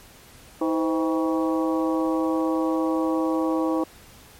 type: harmonic tone with a mistuned harmonic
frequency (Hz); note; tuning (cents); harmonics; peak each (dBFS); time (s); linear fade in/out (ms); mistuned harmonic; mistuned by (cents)
160.1; D#3; +50; 2 / 3 / 4 / 5 / 6 / 7; -22 / -27 / -34 / -33 / -34 / -33; 0.61-3.84; 5; 3; +110
effects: pink hiss -49 dBFS RMS until 4.39 s + MP3 64 kbps